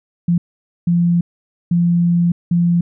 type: tone bursts at uneven times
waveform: sine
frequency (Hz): 172.5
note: F3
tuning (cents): -21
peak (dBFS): -11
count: 4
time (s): 0.28-0.38 / 0.87-1.21 / 1.71-2.32 / 2.51-2.81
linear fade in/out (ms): 5
effects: none